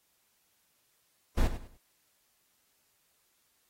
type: noise with echo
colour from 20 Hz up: brown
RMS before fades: -24 dBFS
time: 1.37-1.48 s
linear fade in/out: 10 ms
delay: 98 ms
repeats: 3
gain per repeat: -11 dB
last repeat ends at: 1.774 s
effects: white hiss -72 dBFS RMS until 3.69 s + AAC 48 kbps